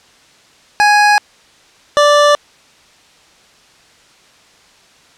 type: tone pair in turn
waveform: 25% pulse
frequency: 830.6 / 585.8 Hz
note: G#5 / D5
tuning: 0 / -5 cents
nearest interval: tritone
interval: 605 cents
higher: first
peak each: -3 dBFS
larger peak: neither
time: 0.8-1.18 / 1.97-2.35 s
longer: neither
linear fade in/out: 0 ms
effects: white hiss -47 dBFS RMS until 5.17 s + low-pass 6000 Hz 12 dB/octave